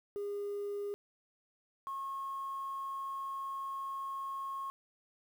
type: tone pair in turn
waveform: sine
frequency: 406.9 / 1086.3 Hz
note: G#4 / C#6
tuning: -35 / -35 cents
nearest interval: octave + perfect fourth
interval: 1700 cents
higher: second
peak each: -34 / -36 dBFS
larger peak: first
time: 0.16-0.94 / 1.87-4.7 s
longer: second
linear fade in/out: 0 ms
effects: tanh soft clip ceiling -32 dBFS + 10-bit